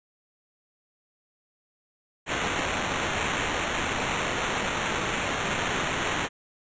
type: noise with sample-and-hold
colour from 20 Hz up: white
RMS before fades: -28 dBFS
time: 2.26-6.29 s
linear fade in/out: 50 ms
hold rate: 4900 Hz
effects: resampled to 16000 Hz